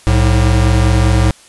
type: tone pair together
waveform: square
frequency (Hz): 62.6 / 107.66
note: B1 / A2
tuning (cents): +24 / -37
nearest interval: major sixth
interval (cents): 939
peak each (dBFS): -12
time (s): 0.07-1.31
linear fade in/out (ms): 0
effects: white hiss -43 dBFS RMS until 1.48 s + resampled to 24000 Hz